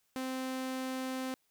sawtooth tone, 260 Hz, C4, 11 cents flat, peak -31 dBFS, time 0.16-1.34 s, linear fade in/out 0 ms, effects white hiss -75 dBFS RMS until 1.5 s

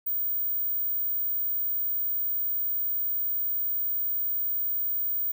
sine tone, 15070 Hz, A#9, 18 cents sharp, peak -23 dBFS, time 0.06-5.32 s, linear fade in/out 10 ms, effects tanh soft clip ceiling -23 dBFS + 10-bit

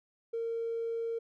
triangle tone with tanh clipping, 459.6 Hz, A#4, 25 cents flat, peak -31 dBFS, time 0.33-1.19 s, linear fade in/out 10 ms, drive 1 dB, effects none

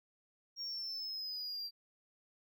triangle linear sweep, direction down, 5588 to 4699 Hz, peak -38 dBFS, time 0.56-1.71 s, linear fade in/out 50 ms, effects none

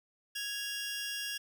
20% pulse tone pair together, 1661.3 / 2794 Hz, G#6 / F7, 0 / 0 cents, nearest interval major sixth, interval 900 cents, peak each -34 / -34 dBFS, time 0.35-1.38 s, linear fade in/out 10 ms, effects none

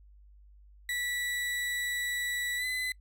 35% pulse tone with pitch glide, 1954 to 2014 Hz, B6 to B6, -19 to +33 cents, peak -29 dBFS, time 0.89-2.92 s, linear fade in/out 2 ms, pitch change +52 cents, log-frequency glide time 2.57-2.65 s, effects noise-tail reverb RT60 0.1 s tail -24 dB re dry + added 50 Hz sine -53 dBFS peak until 3 s

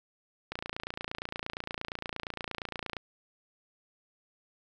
click train, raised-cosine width 0.3 ms, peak -19 dBFS, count 71, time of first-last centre 0.52-2.968 s, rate 28.6 Hz, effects none

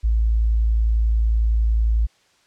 sine tone, 55.5 Hz, A1, 16 cents sharp, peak -15 dBFS, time 0.03-2.07 s, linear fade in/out 20 ms, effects white hiss -59 dBFS RMS until 2.46 s + low-pass 6000 Hz 12 dB/octave

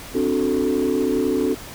sine chord, D dominant seventh, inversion third, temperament equal, 261.6 / 293.7 / 370 / 440 Hz, C4 / D4 / F#4 / A4, 0 / 0 / 0 / 0 cents, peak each -22 dBFS, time 0.14-1.55 s, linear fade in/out 20 ms, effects tanh soft clip ceiling -12 dBFS + pink hiss -37 dBFS RMS until 1.74 s

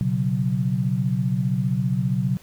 sine chord, B suspended second, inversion none, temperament equal, 123.47 / 138.59 / 185 Hz, B2 / C#3 / F#3, 0 / 0 / 0 cents, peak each -24 dBFS, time 0.01-2.37 s, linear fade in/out 0 ms, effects pink hiss -51 dBFS RMS until 2.42 s

